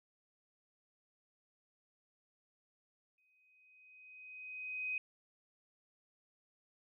sine tone with exponential growth, 2512 Hz, D#7, 16 cents sharp, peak -34 dBFS, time 3.18-4.98 s, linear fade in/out 2 ms, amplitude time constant 390 ms, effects none

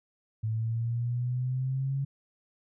sine exponential sweep, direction up, 109.3 to 138.59 Hz, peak -27 dBFS, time 0.43-2.05 s, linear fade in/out 10 ms, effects none

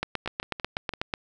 two click trains, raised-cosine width 0.3 ms, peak -11 / -18 dBFS, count 10 / 5, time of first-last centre 0.03-1.138 / 0.26-0.937 s, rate 8.12 / 5.91 Hz, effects none

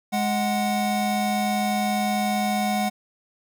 square tone pair together, 208.3 / 740 Hz, G#3 / F#5, +5 / 0 cents, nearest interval octave + minor seventh, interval 2195 cents, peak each -25 dBFS, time 0.12-2.9 s, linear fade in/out 20 ms, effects none

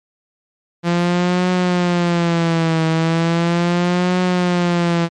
sawtooth tone with vibrato, 171.2 Hz, F3, 34 cents flat, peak -10 dBFS, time 0.83-5.09 s, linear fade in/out 50 ms, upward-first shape triangle, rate 0.37 Hz, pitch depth 110 cents each way, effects low-pass 5000 Hz 12 dB/octave + MP3 64 kbps

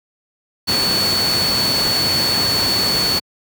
sine tone in noise, 4435 Hz, C#8, in tune, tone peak -16 dBFS, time 0.67-3.2 s, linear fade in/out 20 ms, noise pink, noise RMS -21 dBFS, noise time 0.67-3.2 s, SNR +2 dB, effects high-pass 100 Hz 12 dB/octave

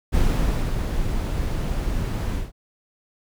brown noise with ADSR envelope, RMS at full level -18 dBFS, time 0.12-2.52 s, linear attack 28 ms, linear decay 600 ms, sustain -6 dB, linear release 170 ms, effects none

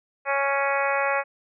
harmonic tone, 277.6 Hz, C#4, 3 cents sharp, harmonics 2 / 3 / 4 / 5 / 6 / 7 / 8 / 9, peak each -26 / -28 / -29 / -30 / -31 / -31 / -32 / -33 dBFS, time 0.25-1.24 s, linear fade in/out 50 ms, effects none

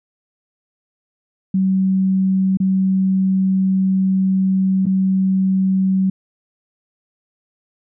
sine tone with dropouts, 190 Hz, F#3, 46 cents sharp, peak -13 dBFS, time 1.54-6.1 s, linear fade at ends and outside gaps 5 ms, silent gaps 2.572-2.601 / 4.857-4.865 s, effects none

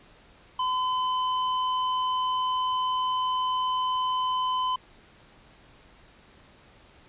sine tone with hard clipping, 1016 Hz, B5, 49 cents sharp, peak -26 dBFS, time 0.59-4.76 s, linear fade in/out 5 ms, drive 18 dB, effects pink hiss -55 dBFS RMS until 7.08 s + resampled to 8000 Hz

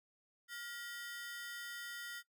sawtooth ring-modulated tone, 1661.2 Hz, G#6, in tune, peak -38 dBFS, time 0.48-2.23 s, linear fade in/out 50 ms, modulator 249 Hz, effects noise-tail reverb RT60 0.1 s tail -17 dB re dry

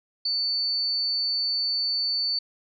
sine tone, 4500 Hz, C#8, 25 cents sharp, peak -23 dBFS, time 0.25-2.39 s, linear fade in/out 5 ms, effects none

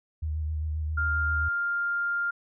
sine tone with vibrato, 77.4 Hz, D#2, 9 cents flat, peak -27 dBFS, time 0.22-1.49 s, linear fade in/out 10 ms, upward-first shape square, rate 7.5 Hz, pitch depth 25 cents each way
sine tone, 1400 Hz, F6, 4 cents sharp, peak -25 dBFS, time 0.97-2.31 s, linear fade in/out 10 ms
effects none

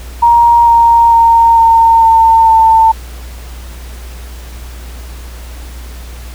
sine tone with pitch steps, 940 / 930.8 / 921.7 / 912.7 / 903.8 / 895 Hz, A#5 / A#5 / A#5 / A#5 / A5 / A5, +14 / -3 / -20 / -37 / +46 / +29 cents, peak -3 dBFS, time 0.22-2.92 s, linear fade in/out 10 ms, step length 450 ms, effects added 60 Hz sine -25 dBFS peak until 6.34 s + pink hiss -35 dBFS RMS until 6.34 s

